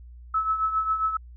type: tone with tremolo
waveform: sine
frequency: 1300 Hz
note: E6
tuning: 24 cents flat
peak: -19 dBFS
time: 0.34-1.17 s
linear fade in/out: 5 ms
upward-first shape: triangle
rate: 7.4 Hz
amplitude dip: 70%
effects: added 60 Hz sine -42 dBFS peak until 1.36 s